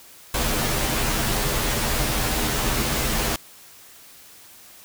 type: noise with comb filter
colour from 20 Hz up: pink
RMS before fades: -23 dBFS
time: 0.34-3.36 s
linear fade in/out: 2 ms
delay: 11 ms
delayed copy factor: -0.8
effects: white hiss -47 dBFS RMS until 4.84 s